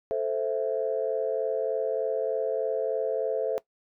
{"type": "chord", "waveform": "sine", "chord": "A minor", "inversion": "none", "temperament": "equal", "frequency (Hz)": [440, 523.3, 659.3], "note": ["A4", "C5", "E5"], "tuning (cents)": [0, 0, 0], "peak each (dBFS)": [-28, -29, -30], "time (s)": [0.11, 3.58], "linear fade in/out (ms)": 0, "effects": ["noise-tail reverb RT60 0.1 s tail -20 dB re dry", "tanh soft clip ceiling -15 dBFS"]}